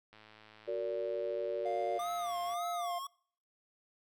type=click train; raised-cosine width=0.3 ms; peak=-40 dBFS; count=261; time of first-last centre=0.13-2.537 s; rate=108 Hz
type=chord; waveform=sine; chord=Gb augmented; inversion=none; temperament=just; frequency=370 / 462.5 / 578.1 Hz; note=Gb4 / Bb4 / D5; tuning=0 / -14 / -27 cents; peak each=-39 / -38 / -36 dBFS; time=0.67-1.99 s; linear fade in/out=20 ms
type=tone; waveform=triangle; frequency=699 Hz; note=F5; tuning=1 cent sharp; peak=-33 dBFS; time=1.65-2.99 s; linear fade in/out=10 ms
type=tone with vibrato; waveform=square; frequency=1174.7 Hz; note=D6; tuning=in tune; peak=-40 dBFS; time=1.99-3.07 s; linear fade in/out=5 ms; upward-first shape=sine; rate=1.8 Hz; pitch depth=170 cents each way
effects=noise-tail reverb RT60 0.6 s tail -26 dB re dry